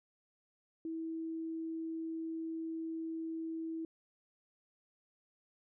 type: tone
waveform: sine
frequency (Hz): 324.9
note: E4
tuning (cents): -25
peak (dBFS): -37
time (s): 0.85-3.85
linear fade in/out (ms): 2
effects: none